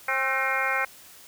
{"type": "harmonic tone with a mistuned harmonic", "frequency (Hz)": 266.8, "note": "C4", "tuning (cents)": 34, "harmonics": [2, 3, 4, 5, 6, 7, 8, 9], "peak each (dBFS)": [-34, -32, -33, -31, -29, -32, -29, -33], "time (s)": [0.08, 0.85], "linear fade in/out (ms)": 5, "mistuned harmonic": 6, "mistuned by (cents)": -64, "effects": ["white hiss -49 dBFS RMS until 1.27 s"]}